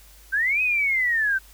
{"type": "linear two-way sweep", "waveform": "sine", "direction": "up then down", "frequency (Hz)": [1521, 2548, 1521], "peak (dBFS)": -19, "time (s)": [0.32, 1.39], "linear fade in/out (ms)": 20, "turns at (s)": 0.62, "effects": ["added 50 Hz sine -49 dBFS peak until 1.53 s", "white hiss -52 dBFS RMS until 1.53 s"]}